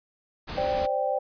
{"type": "noise", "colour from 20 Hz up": "pink", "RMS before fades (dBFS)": -35, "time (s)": [0.47, 0.87], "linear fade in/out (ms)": 20}
{"type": "chord", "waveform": "sine", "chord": "C suspended second", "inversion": "none", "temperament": "just", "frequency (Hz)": [523.3, 588.7, 784.9], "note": ["C5", "D5", "G5"], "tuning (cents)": [0, 4, 2], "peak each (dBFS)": -28, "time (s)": [0.57, 1.19], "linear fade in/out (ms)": 10}
{"effects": ["resampled to 11025 Hz"]}